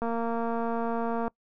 click train, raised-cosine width 1 ms, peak -18 dBFS, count 292, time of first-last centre 0.02-1.28 s, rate 231 Hz, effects noise-tail reverb RT60 0.1 s tail -25 dB re dry

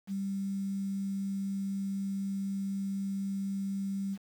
sine tone with quantisation, 196 Hz, G3, in tune, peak -31 dBFS, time 0.07-4.18 s, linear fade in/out 50 ms, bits 9, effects none

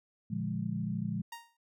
sine chord, Bb dominant seventh, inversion none, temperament equal, 116.54 / 146.83 / 174.61 / 207.7 Hz, Bb2 / D3 / F3 / Ab3, 0 / 0 / 0 / 0 cents, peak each -38 / -40 / -36 / -36 dBFS, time 0.3-1.22 s, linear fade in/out 10 ms
sawtooth tone with exponential decay, 932.3 Hz, A#5, in tune, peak -35 dBFS, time 1.32-1.57 s, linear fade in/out 5 ms, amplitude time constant 53 ms
effects none

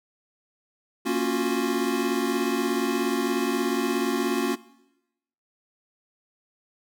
square chord, Gb major seventh, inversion first, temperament equal with one note detuned, 233.1 / 277.2 / 349.2 / 366 Hz, Bb3 / Db4 / F4 / Gb4, 0 / 0 / 0 / -19 cents, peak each -30 / -29 / -30 / -29 dBFS, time 1.05-4.56 s, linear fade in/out 20 ms, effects noise-tail reverb RT60 0.9 s tail -19 dB re dry

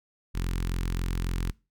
sawtooth tone with notch filter, 43.65 Hz, F1, in tune, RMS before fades -29 dBFS, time 0.34-1.52 s, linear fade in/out 20 ms, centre 630 Hz, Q 0.69, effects noise-tail reverb RT60 0.3 s tail -24 dB re dry

